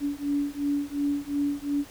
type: beating tone pair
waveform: sine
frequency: 285.1 / 287.9 Hz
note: C#4 / D4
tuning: +49 / -34 cents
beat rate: 2.8 Hz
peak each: -28 dBFS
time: 0-1.85 s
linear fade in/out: 50 ms
effects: pink hiss -48 dBFS RMS until 1.9 s